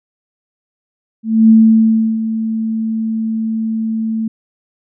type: tone with ADSR envelope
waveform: sine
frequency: 222.3 Hz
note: A3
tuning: 18 cents sharp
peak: -3 dBFS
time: 1.23-4.28 s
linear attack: 260 ms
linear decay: 690 ms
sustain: -12 dB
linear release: 5 ms
effects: none